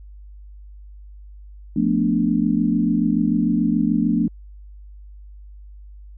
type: chord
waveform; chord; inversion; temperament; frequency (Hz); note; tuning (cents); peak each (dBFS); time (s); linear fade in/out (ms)
sine; B half-diminished seventh; second; equal; 174.61 / 220 / 246.9 / 293.7; F3 / A3 / B3 / D4; 0 / 0 / 0 / 0; -23 / -20 / -22 / -22; 1.76-4.28; 5
effects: added 50 Hz sine -38 dBFS peak until 6.17 s

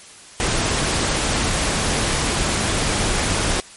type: noise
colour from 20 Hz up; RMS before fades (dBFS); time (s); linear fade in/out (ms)
pink; -20; 0.4-3.6; 0
effects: white hiss -42 dBFS RMS until 3.76 s + MP3 48 kbps

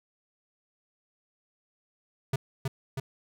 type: tone with echo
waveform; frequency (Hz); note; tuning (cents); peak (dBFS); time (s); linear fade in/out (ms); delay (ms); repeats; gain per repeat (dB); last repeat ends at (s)
square; 134; C3; +42; -25; 2.33-2.36; 5; 320; 2; -3; 3
effects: none

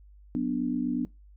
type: tone cluster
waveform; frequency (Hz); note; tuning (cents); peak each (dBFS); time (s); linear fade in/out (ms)
sine; 183.4 / 246.7 / 294.9; F#3 / B3 / D4; -15 / -2 / +7; -35 / -28 / -30; 0.35-1.05; 0
effects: noise-tail reverb RT60 0.2 s tail -21 dB re dry + added 50 Hz sine -50 dBFS peak until 1.36 s

